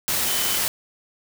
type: tone in noise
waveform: sine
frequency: 3038 Hz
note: F#7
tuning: 45 cents sharp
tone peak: -31 dBFS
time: 0.27-0.58 s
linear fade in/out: 0 ms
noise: white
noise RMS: -23 dBFS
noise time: 0.08-0.68 s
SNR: -11 dB
effects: none